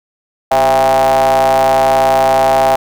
square ring-modulated tone, 69.3 Hz, C#2, in tune, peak -6 dBFS, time 0.51-2.76 s, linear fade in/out 5 ms, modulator 733 Hz, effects 8-bit

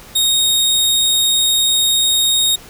sawtooth tone, 3729 Hz, A#7, in tune, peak -9 dBFS, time 0.15-2.56 s, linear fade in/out 10 ms, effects pink hiss -39 dBFS RMS until 2.69 s

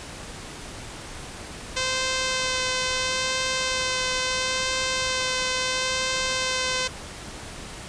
5% pulse tone with vibrato, 516 Hz, C5, 24 cents flat, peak -12 dBFS, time 1.76-6.88 s, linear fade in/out 10 ms, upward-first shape sine, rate 0.74 Hz, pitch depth 11 cents each way, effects pink hiss -38 dBFS RMS until 7.88 s + resampled to 22050 Hz

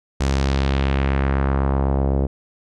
sawtooth tone with low-pass filter sweep, 68 Hz, C#2, 33 cents flat, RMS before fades -19 dBFS, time 0.2-2.27 s, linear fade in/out 10 ms, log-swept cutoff 7200 to 520 Hz, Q 1.4, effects none

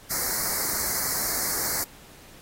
white band-stop noise, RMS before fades -27 dBFS, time 0.1-1.84 s, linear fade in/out 10 ms, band 2200 to 4200 Hz, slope 96 dB/octave, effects pink hiss -50 dBFS RMS until 2.41 s + AAC 48 kbps

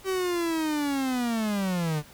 45% pulse linear sweep, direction down, 385.7 to 145.4 Hz, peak -25 dBFS, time 0.04-2.03 s, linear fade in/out 50 ms, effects pink hiss -51 dBFS RMS until 2.13 s

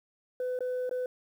sine tone with dropouts, 503 Hz, B4, 32 cents sharp, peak -27 dBFS, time 0.4-1.06 s, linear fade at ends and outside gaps 2 ms, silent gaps 0.59-0.606 / 0.894-0.911 s, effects tanh soft clip ceiling -28 dBFS + 10-bit

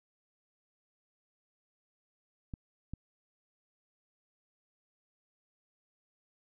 clicks, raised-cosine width 5 ms, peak -27 dBFS, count 2, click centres 2.538 / 2.936 s, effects none

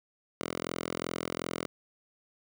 5% pulse tone with high-pass filter, 42.69 Hz, F1, 39 cents flat, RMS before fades -36 dBFS, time 0.41-1.66 s, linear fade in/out 0 ms, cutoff 200 Hz, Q 0.54, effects none

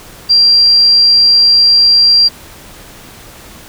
sine tone, 4742 Hz, D8, 16 cents sharp, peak -4 dBFS, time 0.29-2.29 s, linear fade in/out 20 ms, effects pink hiss -35 dBFS RMS until 3.68 s

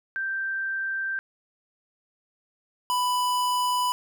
sine / square tone pair in turn, 1568 / 992.4 Hz, G6 / B5, 0 / +8 cents, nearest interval minor sixth, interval 792 cents, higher first, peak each -26 / -23 dBFS, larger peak second, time 0.16-1.19 / 2.9-3.92 s, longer first, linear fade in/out 0 ms, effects none

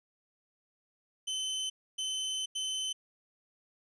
sawtooth tone bursts at uneven times, 3054 Hz, G7, 46 cents flat, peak -29 dBFS, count 3, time 1.27-1.7 / 1.98-2.46 / 2.55-2.93 s, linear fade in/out 10 ms, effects resampled to 22050 Hz

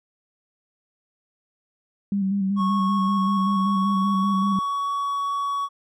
sine tone with vibrato, 196 Hz, G3, in tune, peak -20 dBFS, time 2.12-4.59 s, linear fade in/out 2 ms, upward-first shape square, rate 5.2 Hz, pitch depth 35 cents each way
triangle tone with pitch glide, 1100 to 1124.4 Hz, C#6 to C#6, -14 to +24 cents, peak -21 dBFS, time 2.56-5.69 s, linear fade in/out 50 ms, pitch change +38 cents, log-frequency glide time 3.09-4.83 s
effects none

